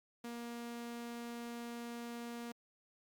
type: tone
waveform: sawtooth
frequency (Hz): 236.3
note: A#3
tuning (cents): +24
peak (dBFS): -39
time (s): 0.24-2.52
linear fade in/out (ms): 5
effects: Opus 48 kbps